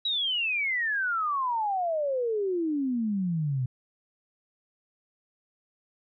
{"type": "exponential sweep", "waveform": "sine", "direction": "down", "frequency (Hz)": [3917, 122.9], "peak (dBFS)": -25, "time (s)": [0.05, 3.66], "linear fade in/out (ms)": 5, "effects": []}